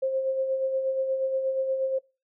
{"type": "tone with tremolo", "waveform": "sine", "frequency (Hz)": 530, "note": "C5", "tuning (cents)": 22, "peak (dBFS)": -22, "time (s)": [0.02, 1.99], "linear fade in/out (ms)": 10, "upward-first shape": "sine", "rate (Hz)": 8.4, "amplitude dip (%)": 45, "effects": ["noise-tail reverb RT60 0.3 s tail -24 dB re dry"]}